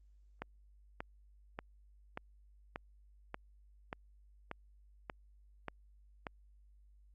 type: click train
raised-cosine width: 0.5 ms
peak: -25 dBFS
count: 11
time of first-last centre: 0.42-6.268 s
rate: 1.71 Hz
effects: added 50 Hz sine -60 dBFS peak until 7.14 s + Opus 32 kbps